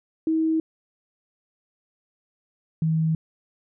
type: tone pair in turn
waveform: sine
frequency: 320 / 160 Hz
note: D#4 / D#3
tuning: +49 / +49 cents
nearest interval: octave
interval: 1200 cents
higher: first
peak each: -19 dBFS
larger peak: neither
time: 0.27-0.6 / 2.82-3.15 s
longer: neither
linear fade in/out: 2 ms
effects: none